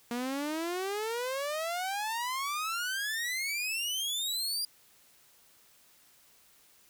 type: exponential sweep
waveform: sawtooth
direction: up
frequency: 234.9 to 4873 Hz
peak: -28 dBFS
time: 0.11-4.65 s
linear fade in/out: 2 ms
effects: white hiss -62 dBFS RMS until 6.89 s